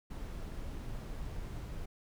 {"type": "noise", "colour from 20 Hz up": "brown", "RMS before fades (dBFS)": -41, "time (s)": [0.1, 1.86], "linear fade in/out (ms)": 10, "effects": []}